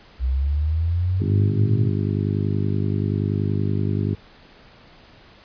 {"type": "linear sweep", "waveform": "sine", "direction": "up", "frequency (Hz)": [61.4, 117.9], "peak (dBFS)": -18, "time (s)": [0.19, 1.91], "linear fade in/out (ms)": 50}
{"type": "harmonic tone", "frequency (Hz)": 50.5, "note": "G#1", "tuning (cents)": -48, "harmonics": [2, 3, 4, 5, 6, 7, 8], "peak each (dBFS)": [-22, -26, -28, -30, -32, -33, -34], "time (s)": [1.2, 4.15], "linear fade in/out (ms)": 5}
{"effects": ["pink hiss -49 dBFS RMS until 5.44 s", "resampled to 11025 Hz"]}